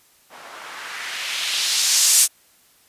violet noise with low-pass filter sweep, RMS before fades -21 dBFS, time 0.29-2.28 s, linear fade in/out 50 ms, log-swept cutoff 750 to 8600 Hz, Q 1.3, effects white hiss -56 dBFS RMS until 2.88 s + resampled to 32000 Hz

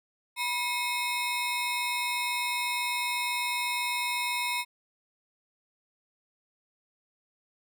25% pulse ring-modulated tone, 1568 Hz, G6, in tune, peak -21 dBFS, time 0.36-4.65 s, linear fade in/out 50 ms, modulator 594 Hz, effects none

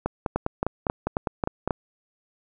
two click trains, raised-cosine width 1 ms, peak -9 / -10 dBFS, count 6 / 9, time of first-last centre 0.36-1.708 / 0.06-1.676 s, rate 3.71 / 4.95 Hz, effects none

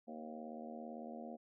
harmonic tone with a mistuned harmonic, 77.9 Hz, D#2, 3 cents sharp, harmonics 3 / 4 / 5 / 6 / 7 / 8 / 9 / 10, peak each -48 / -56 / -57 / -58 / -53 / -57 / -52 / -61 dBFS, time 0.07-1.37 s, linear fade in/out 20 ms, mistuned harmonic 6, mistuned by +41 cents, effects none

